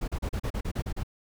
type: noise bursts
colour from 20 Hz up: brown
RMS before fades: -30 dBFS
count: 10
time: 0.01-1.034 s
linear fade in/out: 10 ms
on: 70 ms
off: 36 ms
effects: none